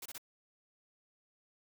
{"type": "noise bursts", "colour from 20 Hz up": "white", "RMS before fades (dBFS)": -45, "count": 3, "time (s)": [0.02, 0.181], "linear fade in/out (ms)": 5, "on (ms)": 37, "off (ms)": 25, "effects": []}